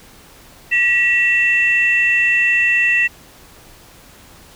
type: tone pair together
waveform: sine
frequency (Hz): 1929 / 2686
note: B6 / E7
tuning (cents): -41 / +32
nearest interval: tritone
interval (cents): 573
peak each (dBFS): -14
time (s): 0.71-3.08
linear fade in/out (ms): 20
effects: tanh soft clip ceiling -4 dBFS + pink hiss -44 dBFS RMS until 4.55 s